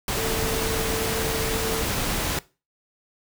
sine tone in noise, 446.8 Hz, A4, 27 cents sharp, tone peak -28 dBFS, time 0.17-1.82 s, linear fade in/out 2 ms, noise pink, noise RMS -26 dBFS, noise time 0.08-2.39 s, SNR -5 dB, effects noise-tail reverb RT60 0.3 s tail -20 dB re dry

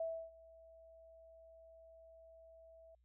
sine tone with ADSR envelope, 655 Hz, E5, 11 cents flat, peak -36 dBFS, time 0-2.95 s, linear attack 4 ms, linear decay 300 ms, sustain -22 dB, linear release 4 ms, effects added 60 Hz sine -70 dBFS peak until 3.04 s

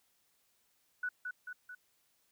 sine tone with echo, 1480 Hz, F#6, in tune, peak -33 dBFS, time 1.03-1.09 s, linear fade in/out 5 ms, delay 220 ms, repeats 3, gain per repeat -4 dB, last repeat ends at 1.75 s, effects white hiss -74 dBFS RMS until 2.31 s

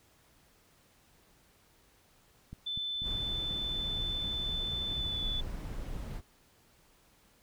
click train, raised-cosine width 5 ms, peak -31 dBFS, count 15, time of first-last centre 2.53-5.961 s, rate 4.08 Hz
sine tone with pitch glide, 3520 to 3476 Hz, A7 to A7, 0 to -22 cents, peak -33 dBFS, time 2.66-5.41 s, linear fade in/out 10 ms, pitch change -22 cents, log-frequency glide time 4.94-5.18 s
brown noise, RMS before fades -39 dBFS, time 3.02-6.22 s, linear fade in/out 50 ms
effects pink hiss -65 dBFS RMS until 7.42 s

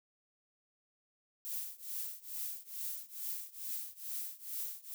violet noise with tremolo, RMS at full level -38 dBFS, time 1.45-4.94 s, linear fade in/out 0 ms, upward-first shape triangle, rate 2.3 Hz, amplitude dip 95%, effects none

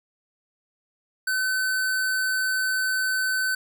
square tone, 1521 Hz, F#6, 47 cents sharp, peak -23 dBFS, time 1.27-3.55 s, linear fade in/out 5 ms, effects none

